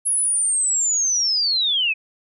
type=linear sweep; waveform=sine; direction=down; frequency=10670 to 2482 Hz; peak=-17 dBFS; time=0.05-1.94 s; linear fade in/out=20 ms; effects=none